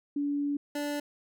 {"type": "tone pair in turn", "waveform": ["sine", "25% pulse"], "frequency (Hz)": [287, 291.5], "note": ["D4", "D4"], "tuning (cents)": [-40, -13], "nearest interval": "unison", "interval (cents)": 27, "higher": "second", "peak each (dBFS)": -27, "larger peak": "neither", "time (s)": [[0.16, 0.57], [0.75, 1]], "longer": "first", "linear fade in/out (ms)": 5, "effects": []}